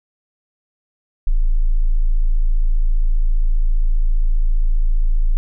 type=tone; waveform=sine; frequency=27.5 Hz; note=A0; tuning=in tune; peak=-11 dBFS; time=1.27-5.37 s; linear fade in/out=0 ms; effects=none